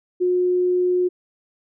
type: tone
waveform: sine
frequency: 360.9 Hz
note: F#4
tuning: 43 cents flat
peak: -16 dBFS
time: 0.2-1.09 s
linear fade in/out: 20 ms
effects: none